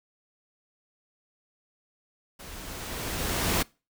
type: noise with level ramp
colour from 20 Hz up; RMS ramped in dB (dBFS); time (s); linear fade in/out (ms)
pink; -44 to -24; 2.39-3.63; 10
effects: noise-tail reverb RT60 0.3 s tail -24 dB re dry